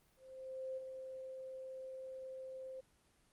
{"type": "tone with ADSR envelope", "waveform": "sine", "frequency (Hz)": 523.3, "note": "C5", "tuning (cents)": 0, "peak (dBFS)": -39, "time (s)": [0.16, 2.81], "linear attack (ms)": 610, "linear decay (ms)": 20, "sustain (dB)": -6, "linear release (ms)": 12, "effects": ["pink hiss -72 dBFS RMS until 3.32 s", "Opus 24 kbps"]}